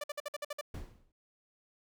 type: tone bursts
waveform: sawtooth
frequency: 587.3 Hz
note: D5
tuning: in tune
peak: -32 dBFS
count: 8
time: 0.01-0.612 s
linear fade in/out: 5 ms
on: 28 ms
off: 54 ms
type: noise with exponential decay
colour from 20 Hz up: brown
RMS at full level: -36 dBFS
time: 0.74-1.12 s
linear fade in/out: 5 ms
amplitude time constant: 81 ms
effects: none